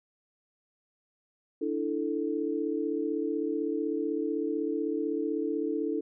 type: chord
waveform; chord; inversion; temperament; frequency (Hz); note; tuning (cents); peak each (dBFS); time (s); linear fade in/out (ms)
sine; D suspended second; none; equal; 293.7 / 329.6 / 440; D4 / E4 / A4; 0 / 0 / 0; -32; 1.61-6.01; 10
effects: none